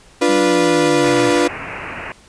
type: chord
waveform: 35% pulse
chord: B diminished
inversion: first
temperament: equal with one note detuned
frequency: 293.7 / 349.2 / 490.5 Hz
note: D4 / F4 / B4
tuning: 0 / 0 / -12 cents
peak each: -15 dBFS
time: 0.21-1.48 s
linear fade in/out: 10 ms
type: linear sweep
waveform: sine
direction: down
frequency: 198 to 119 Hz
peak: -25 dBFS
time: 0.28-1.31 s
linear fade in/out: 10 ms
type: low-pass noise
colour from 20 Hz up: white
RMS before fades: -29 dBFS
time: 1.04-2.12 s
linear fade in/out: 0 ms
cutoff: 2700 Hz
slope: 96 dB/octave
effects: pink hiss -47 dBFS RMS until 2.28 s + resampled to 22050 Hz